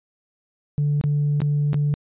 sine tone with dropouts, 146.2 Hz, D3, 7 cents flat, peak -16 dBFS, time 0.78-1.94 s, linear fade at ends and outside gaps 0 ms, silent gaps 1.012-1.039 / 1.404-1.418 / 1.732-1.743 s, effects tanh soft clip ceiling -15 dBFS + resampled to 8000 Hz

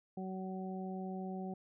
harmonic tone, 188.1 Hz, F#3, 29 cents sharp, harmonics 1 / 2 / 3 / 4, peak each -40 / -46 / -52 / -47 dBFS, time 0.17-1.54 s, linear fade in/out 5 ms, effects none

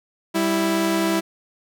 sawtooth tone pair together, 195.79 / 329.6 Hz, G3 / E4, -2 / 0 cents, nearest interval major sixth, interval 902 cents, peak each -20 / -16 dBFS, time 0.34-1.21 s, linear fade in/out 20 ms, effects none

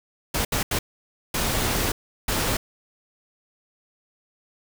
pink noise bursts at uneven times, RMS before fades -24 dBFS, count 5, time 0.34-0.45 / 0.52-0.63 / 0.71-0.79 / 1.34-1.92 / 2.28-2.57 s, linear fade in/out 5 ms, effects none

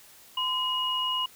sine tone pair together, 1021 / 2888 Hz, C6 / F#7, -43 / -43 cents, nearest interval octave + tritone, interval 1800 cents, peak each -30 / -27 dBFS, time 0.37-1.26 s, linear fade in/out 5 ms, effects white hiss -53 dBFS RMS until 1.35 s

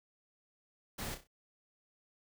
pink noise with echo, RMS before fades -41 dBFS, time 0.98-1.15 s, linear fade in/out 10 ms, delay 31 ms, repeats 4, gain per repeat -8 dB, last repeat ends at 1.274 s, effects none

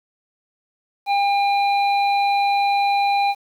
harmonic tone, 803 Hz, G5, 41 cents sharp, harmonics 1 / 3 / 5, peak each -16 / -26 / -30 dBFS, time 1.06-3.35 s, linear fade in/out 50 ms, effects 8-bit

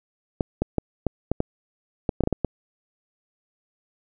clicks, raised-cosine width 2 ms, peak -8 dBFS, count 12, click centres 0.408 / 0.62 / 0.783 / 1.067 / 1.316 / 1.404 / 2.092 / 2.207 / 2.237 / 2.274 / 2.327 / 2.447 s, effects none

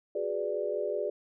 sine chord, G# half-diminished seventh, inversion third, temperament equal, 370 / 415.3 / 493.9 / 587.3 Hz, F#4 / G#4 / B4 / D5, 0 / 0 / 0 / 0 cents, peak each -37 / -33 / -37 / -33 dBFS, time 0.15-1.1 s, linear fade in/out 5 ms, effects none

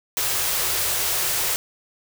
white band-stop noise, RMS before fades -23 dBFS, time 0.17-1.56 s, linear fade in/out 0 ms, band 170 to 320 Hz, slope 96 dB/octave, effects none

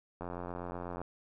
click train, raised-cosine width 1 ms, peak -26 dBFS, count 72, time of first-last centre 0.21-1.016 s, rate 88.1 Hz, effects none

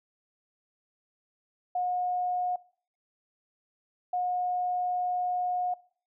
sine tone bursts at uneven times, 722 Hz, F#5, 43 cents flat, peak -26 dBFS, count 2, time 1.75-2.56 / 4.13-5.74 s, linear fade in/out 5 ms, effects noise-tail reverb RT60 0.5 s tail -22 dB re dry

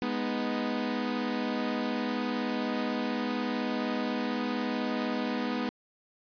sawtooth chord, G# minor, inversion none, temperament equal, 207.7 / 246.9 / 311.1 Hz, G#3 / B3 / D#4, 0 / 0 / 0 cents, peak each -31 / -27 / -32 dBFS, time 0.02-5.69 s, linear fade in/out 0 ms, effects resampled to 11025 Hz

